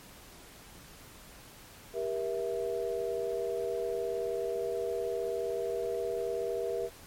sine chord, E diminished, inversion first, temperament just, 395.6 / 474.7 / 659.3 Hz, G4 / Bb4 / E5, +16 / +31 / 0 cents, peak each -35 / -33 / -37 dBFS, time 1.93-6.9 s, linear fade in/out 50 ms, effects pink hiss -52 dBFS RMS until 7.06 s + MP3 64 kbps

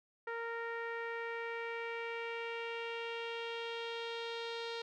sawtooth tone with low-pass filter sweep, 463.2 Hz, A#4, 11 cents flat, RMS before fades -41 dBFS, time 0.27-4.82 s, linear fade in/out 5 ms, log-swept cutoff 1700 to 4000 Hz, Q 3, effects none

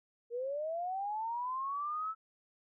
sine linear sweep, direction up, 460.9 to 1318.5 Hz, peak -34 dBFS, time 0.3-2.15 s, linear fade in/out 50 ms, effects none

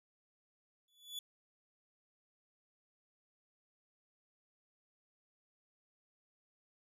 40% pulse tone with exponential growth, 3438 Hz, A7, 41 cents flat, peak -37 dBFS, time 0.88-1.19 s, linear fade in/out 2 ms, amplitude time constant 66 ms, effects none

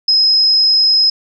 sine tone, 5110 Hz, D#8, 45 cents sharp, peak -8 dBFS, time 0.08-1.1 s, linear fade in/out 5 ms, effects none

